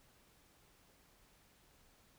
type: silence
effects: pink hiss -68 dBFS RMS until 2.18 s